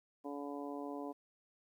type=harmonic tone; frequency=143 Hz; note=D3; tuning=46 cents flat; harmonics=2 / 3 / 4 / 5 / 6 / 7; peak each=-43 / -47 / -49 / -49 / -54 / -51 dBFS; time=0.24-1.13 s; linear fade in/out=20 ms; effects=12-bit